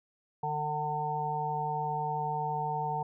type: harmonic tone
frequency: 150.5 Hz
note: D3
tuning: 43 cents sharp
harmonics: 1 / 3 / 5 / 6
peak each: -37 / -40 / -34 / -33 dBFS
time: 0.43-3.03 s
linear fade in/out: 5 ms
effects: none